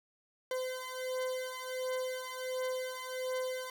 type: beating tone pair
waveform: 40% pulse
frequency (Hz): 512 / 513.4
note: C5 / C5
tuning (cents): -38 / -33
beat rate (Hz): 1.4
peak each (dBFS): -37 / -38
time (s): 0.51-3.7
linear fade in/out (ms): 2
effects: none